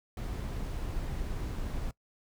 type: noise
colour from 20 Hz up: brown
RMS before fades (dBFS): -35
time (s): 0.17-1.91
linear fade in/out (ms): 2
effects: noise-tail reverb RT60 0.1 s tail -21 dB re dry